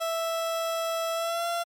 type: tone with pitch glide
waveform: 30% pulse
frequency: 659.3 to 684.5 Hz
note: E5 to F5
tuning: 0 to -35 cents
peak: -24 dBFS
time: 0-1.64 s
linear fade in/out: 20 ms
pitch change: +65 cents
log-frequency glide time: 1.13-1.47 s
effects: MP3 64 kbps